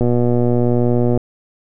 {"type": "click train", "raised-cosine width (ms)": 2, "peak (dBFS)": -4, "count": 142, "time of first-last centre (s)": [0.01, 1.175], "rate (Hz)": 121, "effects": []}